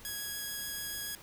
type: tone with vibrato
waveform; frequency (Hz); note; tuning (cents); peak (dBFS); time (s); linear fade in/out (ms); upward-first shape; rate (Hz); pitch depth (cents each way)
5% pulse; 1661.2; G#6; 0; -26; 0.05-1.15; 0; triangle; 6.9; 8
effects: pink hiss -53 dBFS RMS until 1.22 s